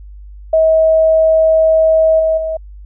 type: tone with level steps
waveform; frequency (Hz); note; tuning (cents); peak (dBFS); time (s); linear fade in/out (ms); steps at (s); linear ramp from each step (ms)
sine; 640; D#5; +49; -7 / -10 / -16; 0.53-2.57; 5; 2.19 / 2.37; 10
effects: added 50 Hz sine -31 dBFS peak until 2.85 s